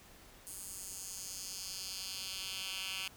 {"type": "tone with high-pass filter sweep", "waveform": "10% pulse", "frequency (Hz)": 190, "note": "F#3", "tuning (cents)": 46, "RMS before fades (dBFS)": -43, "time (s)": [0.47, 3.08], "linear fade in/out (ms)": 0, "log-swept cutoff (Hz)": [9100, 2600], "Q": 1.9, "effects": ["pink hiss -58 dBFS RMS until 3.16 s"]}